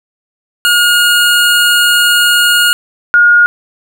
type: tone pair in turn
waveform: 25% pulse / sine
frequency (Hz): 1431 / 1431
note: F6 / F6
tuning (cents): +42 / +42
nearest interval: unison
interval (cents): 0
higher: neither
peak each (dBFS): -3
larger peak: neither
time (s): 0.65-2.73 / 3.14-3.46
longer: first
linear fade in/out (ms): 0
effects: none